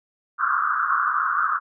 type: band-pass noise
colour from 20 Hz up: pink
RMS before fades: -22 dBFS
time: 0.38-1.6 s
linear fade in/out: 50 ms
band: 1100 to 1500 Hz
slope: 96 dB/octave
effects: none